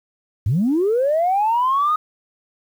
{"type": "linear sweep", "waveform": "sine", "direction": "up", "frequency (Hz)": [87.3, 1260], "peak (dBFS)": -14, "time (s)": [0.46, 1.96], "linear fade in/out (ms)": 5, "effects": ["tanh soft clip ceiling -11 dBFS", "8-bit"]}